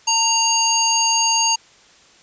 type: harmonic tone with a mistuned harmonic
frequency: 932.3 Hz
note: A#5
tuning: in tune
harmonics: 1 / 3 / 5 / 7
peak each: -20 / -22 / -21 / -18 dBFS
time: 0.07-1.56 s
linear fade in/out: 10 ms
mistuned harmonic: 1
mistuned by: -40 cents
effects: white hiss -50 dBFS RMS until 2.22 s + resampled to 16000 Hz